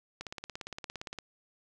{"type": "click train", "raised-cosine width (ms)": 0.2, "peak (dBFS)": -22, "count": 18, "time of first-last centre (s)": [0.21, 1.187], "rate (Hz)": 17.4, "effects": []}